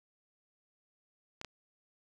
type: clicks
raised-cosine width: 0.2 ms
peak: -24 dBFS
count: 2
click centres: 1.414 / 1.447 s
effects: none